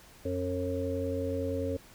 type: harmonic tone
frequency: 90.6 Hz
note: F#2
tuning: 36 cents flat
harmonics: 1 / 3 / 5 / 6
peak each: -35 / -35 / -35 / -35 dBFS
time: 0.25-1.77 s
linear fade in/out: 5 ms
effects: pink hiss -55 dBFS RMS until 1.94 s